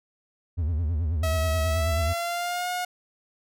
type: tone with vibrato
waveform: triangle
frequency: 80.5 Hz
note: E2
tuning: 41 cents flat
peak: -21 dBFS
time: 0.57-2.14 s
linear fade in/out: 20 ms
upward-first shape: sine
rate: 9.3 Hz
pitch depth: 160 cents each way
type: tone with pitch glide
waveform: sawtooth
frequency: 645 to 719.8 Hz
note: E5 to F#5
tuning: -38 to -48 cents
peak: -23 dBFS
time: 1.23-2.85 s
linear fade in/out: 5 ms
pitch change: +190 cents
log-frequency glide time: 1.64-2.69 s
effects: none